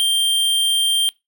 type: tone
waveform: square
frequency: 3172 Hz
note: G7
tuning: 20 cents sharp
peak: -15 dBFS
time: 0-1.09 s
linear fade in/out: 0 ms
effects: noise-tail reverb RT60 0.2 s tail -23 dB re dry